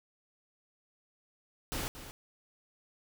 pink noise with echo, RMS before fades -36 dBFS, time 1.72-1.88 s, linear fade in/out 0 ms, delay 230 ms, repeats 1, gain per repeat -11 dB, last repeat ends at 2.11 s, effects none

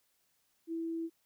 sine tone, 329.6 Hz, E4, in tune, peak -34 dBFS, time 0.67-1.1 s, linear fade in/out 50 ms, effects white hiss -75 dBFS RMS until 1.25 s

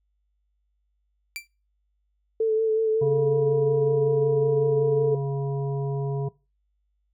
sawtooth tone with exponential decay, 2349 Hz, D7, in tune, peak -24 dBFS, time 1.36-1.47 s, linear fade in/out 0 ms, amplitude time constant 22 ms
sine tone with vibrato, 441.1 Hz, A4, 4 cents sharp, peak -19 dBFS, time 2.4-5.15 s, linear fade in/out 5 ms, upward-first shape sine, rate 5.4 Hz, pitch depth 23 cents each way
harmonic tone, 138.59 Hz, C#3, in tune, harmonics 1 / 3 / 5 / 7, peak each -25 / -31 / -40 / -42 dBFS, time 3.01-6.29 s, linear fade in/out 10 ms
effects noise-tail reverb RT60 0.3 s tail -22 dB re dry + added 50 Hz sine -69 dBFS peak until 7.13 s

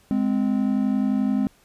triangle tone pair together, 207.7 / 259.2 Hz, G#3 / C4, 0 / -16 cents, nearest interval major third, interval 384 cents, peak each -20 / -20 dBFS, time 0.11-1.47 s, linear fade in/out 0 ms, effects pink hiss -58 dBFS RMS until 1.64 s + resampled to 32000 Hz

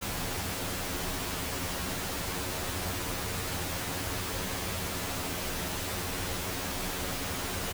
pink noise with comb filter, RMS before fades -34 dBFS, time 0.01-7.73 s, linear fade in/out 20 ms, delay 11 ms, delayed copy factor +1, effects none

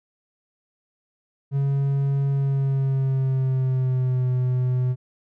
triangle tone with pitch glide, 138.7 to 126.46 Hz, C#3 to B2, +1 to +41 cents, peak -17 dBFS, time 1.51-4.96 s, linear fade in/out 50 ms, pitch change -160 cents, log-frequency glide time 2.3-4.3 s, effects none

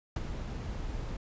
brown noise with ADSR envelope, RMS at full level -30 dBFS, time 0.16-1.17 s, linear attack 3 ms, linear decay 30 ms, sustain -7 dB, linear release 7 ms, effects resampled to 16000 Hz

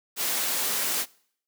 white noise, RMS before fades -27 dBFS, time 0.16-1.06 s, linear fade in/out 50 ms, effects noise-tail reverb RT60 0.6 s tail -23 dB re dry + high-pass 200 Hz 12 dB/octave

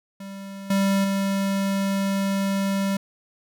square tone with level steps, 196 Hz, G3, in tune, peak -35 / -19 / -22 dBFS, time 0.2-2.97 s, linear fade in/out 5 ms, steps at 0.7 / 1.04 s, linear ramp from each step 5 ms, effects none

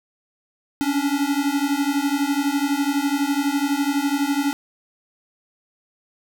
square beating tone pair, 277.2 / 289.2 Hz, C#4 / D4, 0 / -27 cents, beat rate 12 Hz, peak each -23 dBFS, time 0.81-4.53 s, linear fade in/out 0 ms, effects none

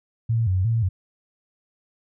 sine tone with vibrato, 103.1 Hz, G#2, 12 cents flat, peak -18 dBFS, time 0.29-0.89 s, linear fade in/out 10 ms, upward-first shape square, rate 2.8 Hz, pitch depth 180 cents each way, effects none

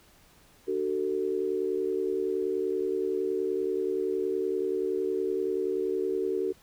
sine tone cluster, 299 / 378 / 448.6 Hz, D4 / F#4 / A4, +31 / +37 / +34 cents, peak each -36 / -28 / -31 dBFS, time 0.67-6.53 s, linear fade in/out 20 ms, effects pink hiss -59 dBFS RMS until 6.62 s

